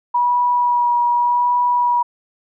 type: tone with vibrato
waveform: sine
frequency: 968 Hz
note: B5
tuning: 35 cents flat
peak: -13 dBFS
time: 0.14-2.03 s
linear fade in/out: 10 ms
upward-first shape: sine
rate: 0.85 Hz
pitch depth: 14 cents each way
effects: none